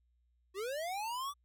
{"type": "linear sweep", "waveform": "square", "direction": "up", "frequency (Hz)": [361.3, 1174.7], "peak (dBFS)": -37, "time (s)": [0.54, 1.34], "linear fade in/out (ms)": 50, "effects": ["added 60 Hz sine -70 dBFS peak until 1.44 s"]}